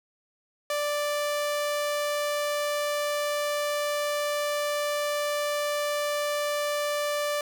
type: tone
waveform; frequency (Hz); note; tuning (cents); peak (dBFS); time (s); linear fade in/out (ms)
sawtooth; 587.3; D5; 0; -22; 0.7-7.41; 2
effects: none